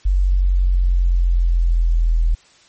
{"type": "linear sweep", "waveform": "sine", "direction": "down", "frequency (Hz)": [47, 40.58], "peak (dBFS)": -12, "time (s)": [0.05, 2.35], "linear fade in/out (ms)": 10, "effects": ["white hiss -51 dBFS RMS until 2.68 s", "MP3 32 kbps"]}